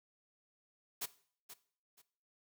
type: noise with echo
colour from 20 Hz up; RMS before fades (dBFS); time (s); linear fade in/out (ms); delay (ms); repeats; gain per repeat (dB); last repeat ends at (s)
white; -39; 1.01-1.06; 10; 480; 2; -12; 2.02
effects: noise-tail reverb RT60 0.5 s tail -17 dB re dry + high-pass 150 Hz 12 dB/octave